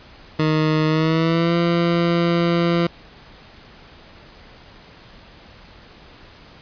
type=tone with pitch glide; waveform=20% pulse; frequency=155.6 to 170.67 Hz; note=D#3 to F3; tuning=0 to -40 cents; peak=-11 dBFS; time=0.39-2.87 s; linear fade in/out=5 ms; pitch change=+160 cents; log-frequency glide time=0.87-1.56 s; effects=pink hiss -45 dBFS RMS until 6.61 s + resampled to 11025 Hz